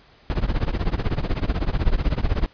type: noise with tremolo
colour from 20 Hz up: brown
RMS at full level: -17 dBFS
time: 0.3-2.46 s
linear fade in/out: 0 ms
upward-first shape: triangle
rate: 16 Hz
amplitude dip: 100%
effects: pink hiss -53 dBFS RMS until 2.53 s + resampled to 11025 Hz